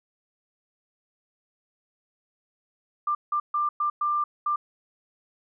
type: tone bursts at uneven times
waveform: sine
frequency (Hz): 1189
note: D6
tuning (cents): +21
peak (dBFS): -22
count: 6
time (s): 3.07-3.15 / 3.32-3.4 / 3.54-3.69 / 3.8-3.9 / 4.01-4.24 / 4.46-4.56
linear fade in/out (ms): 5
effects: none